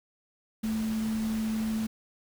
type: tone in noise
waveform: sine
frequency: 220 Hz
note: A3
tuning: in tune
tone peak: -27 dBFS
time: 0.63-1.87 s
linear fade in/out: 10 ms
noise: pink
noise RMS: -42 dBFS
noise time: 0.63-1.87 s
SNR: +12 dB
effects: none